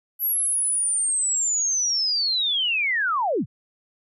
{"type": "linear sweep", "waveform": "sine", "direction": "down", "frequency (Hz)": [11770, 74.6], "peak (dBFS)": -20, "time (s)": [0.19, 3.46], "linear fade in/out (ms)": 50, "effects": []}